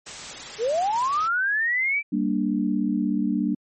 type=noise; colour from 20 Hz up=white; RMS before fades=-36 dBFS; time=0.06-1.28 s; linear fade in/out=10 ms
type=linear sweep; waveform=sine; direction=up; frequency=411.6 to 2349 Hz; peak=-20 dBFS; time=0.58-2.03 s; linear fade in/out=50 ms
type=chord; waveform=sine; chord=G minor; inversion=none; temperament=equal; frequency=196 / 233.1 / 293.7 Hz; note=G3 / Bb3 / D4; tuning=0 / 0 / 0 cents; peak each=-25 dBFS; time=2.12-3.55 s; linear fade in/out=10 ms
effects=MP3 32 kbps